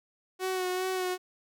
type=tone with vibrato; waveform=sawtooth; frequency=370 Hz; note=F#4; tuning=in tune; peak=-25 dBFS; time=0.39-1.18 s; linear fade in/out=50 ms; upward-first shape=sine; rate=2.5 Hz; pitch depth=26 cents each way; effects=none